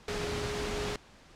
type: tone in noise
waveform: sine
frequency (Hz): 415.6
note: G#4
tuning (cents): +1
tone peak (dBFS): -36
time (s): 0.08-0.96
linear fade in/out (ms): 2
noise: pink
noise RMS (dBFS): -35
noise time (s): 0.08-0.96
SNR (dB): -4
effects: pink hiss -56 dBFS RMS until 1.35 s + low-pass 6000 Hz 12 dB/octave